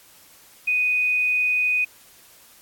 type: tone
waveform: sine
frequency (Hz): 2489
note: D#7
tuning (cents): 0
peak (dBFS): -18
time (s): 0.67-1.85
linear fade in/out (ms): 10
effects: white hiss -51 dBFS RMS until 2.61 s + AAC 64 kbps